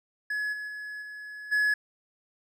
triangle tone with level steps, 1695 Hz, G#6, 35 cents sharp, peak -26 / -32 / -34 / -37 / -20 dBFS, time 0.3-1.74 s, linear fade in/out 5 ms, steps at 0.52 / 0.67 / 1.01 / 1.51 s, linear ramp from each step 20 ms, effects none

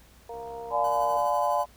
harmonic tone, 233.1 Hz, A#3, in tune, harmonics 2 / 3 / 4, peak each -38 / -40 / -42 dBFS, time 0.29-1.17 s, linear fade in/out 5 ms
click train, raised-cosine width 1 ms, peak -36 dBFS, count 62, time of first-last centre 0.34-1.263 s, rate 66.1 Hz
sine chord, D diminished seventh, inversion none, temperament just, 587.3 / 704.8 / 845.8 / 1014.9 Hz, D5 / F5 / Ab5 / Cb6, 0 / +16 / +31 / +47 cents, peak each -28 dBFS, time 0.7-1.66 s, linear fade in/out 50 ms
5% pulse tone with tremolo, 1506 Hz, F#6, 30 cents sharp, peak -33 dBFS, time 0.84-1.64 s, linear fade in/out 5 ms, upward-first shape sine, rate 12 Hz, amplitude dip 50%
effects added 60 Hz sine -57 dBFS peak until 1.76 s + pink hiss -57 dBFS RMS until 1.76 s

